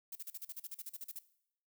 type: noise bursts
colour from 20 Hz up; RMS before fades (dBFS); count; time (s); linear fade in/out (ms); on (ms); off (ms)
violet; -44; 15; 0.12-1.19; 5; 34; 40
effects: noise-tail reverb RT60 0.7 s tail -17 dB re dry